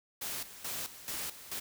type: noise with tremolo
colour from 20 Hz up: white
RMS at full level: -38 dBFS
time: 0.21-1.6 s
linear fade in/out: 10 ms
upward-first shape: square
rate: 2.3 Hz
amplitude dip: 75%
effects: none